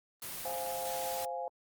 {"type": "noise", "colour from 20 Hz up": "white", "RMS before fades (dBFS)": -41, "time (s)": [0.22, 1.25], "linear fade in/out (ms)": 2}
{"type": "chord", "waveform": "sine", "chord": "F minor", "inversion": "second", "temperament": "equal", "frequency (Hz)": [523.3, 698.5, 830.6], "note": ["C5", "F5", "Ab5"], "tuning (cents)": [0, 0, 0], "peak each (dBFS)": [-39, -39, -40], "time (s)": [0.45, 1.48], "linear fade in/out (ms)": 2}
{"effects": ["Opus 24 kbps"]}